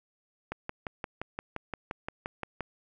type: click train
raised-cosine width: 0.5 ms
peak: -19 dBFS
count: 13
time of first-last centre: 0.52-2.607 s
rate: 5.75 Hz
effects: none